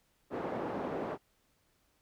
pink band-pass noise, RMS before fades -37 dBFS, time 0.3-1.18 s, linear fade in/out 50 ms, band 270 to 820 Hz, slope 12 dB/octave, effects pink hiss -73 dBFS RMS until 2.01 s

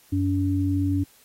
sine tone pair together, 95 / 284.7 Hz, F#2 / C#4, +46 / +46 cents, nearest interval octave + perfect fifth, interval 1900 cents, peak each -23 dBFS, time 0.12-1.04 s, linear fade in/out 10 ms, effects white hiss -56 dBFS RMS until 1.24 s + AAC 48 kbps

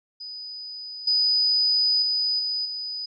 sine tone with level steps, 4978 Hz, D#8, in tune, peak -34 / -18 / -21 / -24 / -29 dBFS, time 0.2-3.06 s, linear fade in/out 10 ms, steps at 1.07 / 2.02 / 2.39 / 2.65 s, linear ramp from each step 5 ms, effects none

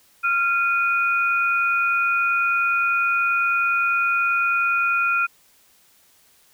sine tone pair together, 1385 / 2468 Hz, F6 / D#7, -15 / -15 cents, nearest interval minor seventh, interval 1000 cents, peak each -19 / -22 dBFS, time 0.23-5.27 s, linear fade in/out 20 ms, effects white hiss -57 dBFS RMS until 6.53 s

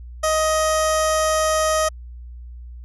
15% pulse tone with notch filter, 627 Hz, D#5, 13 cents sharp, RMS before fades -19 dBFS, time 0.23-1.89 s, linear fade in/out 10 ms, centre 2300 Hz, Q 1.1, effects added 60 Hz sine -34 dBFS peak until 2.84 s + resampled to 24000 Hz

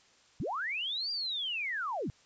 sine linear two-way sweep, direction up then down, 92.1 to 4819 to 92.1 Hz, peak -32 dBFS, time 0.4-2.1 s, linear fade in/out 0 ms, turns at 1.11 s, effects white hiss -63 dBFS RMS until 2.25 s + resampled to 16000 Hz

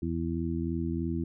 harmonic tone, 83.1 Hz, E2, 15 cents sharp, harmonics 1 / 2 / 3 / 4, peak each -34 / -34 / -34 / -34 dBFS, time 0.02-1.24 s, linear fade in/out 5 ms, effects none

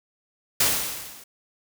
white noise with level ramp, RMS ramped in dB -18 to -47 dBFS, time 0.6-1.24 s, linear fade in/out 5 ms, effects none

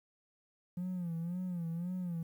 triangle tone with vibrato, 174.2 Hz, F3, 4 cents flat, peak -32 dBFS, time 0.77-2.23 s, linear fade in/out 5 ms, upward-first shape sine, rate 1.9 Hz, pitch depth 97 cents each way, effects tanh soft clip ceiling -30 dBFS + 11-bit

